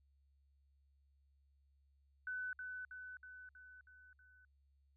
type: tone with echo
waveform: sine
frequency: 1503 Hz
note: F#6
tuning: 27 cents sharp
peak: -40 dBFS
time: 2.27-2.53 s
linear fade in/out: 2 ms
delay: 320 ms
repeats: 6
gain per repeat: -4 dB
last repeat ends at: 4.45 s
effects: added 69 Hz sine -70 dBFS peak until 4.96 s